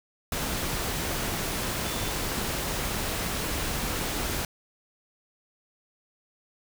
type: tone in noise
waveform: sine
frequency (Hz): 3499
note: A7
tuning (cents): -10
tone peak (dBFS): -41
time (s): 1.85-2.1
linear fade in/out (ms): 2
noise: pink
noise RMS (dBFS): -30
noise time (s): 0.32-4.45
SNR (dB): -14
effects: none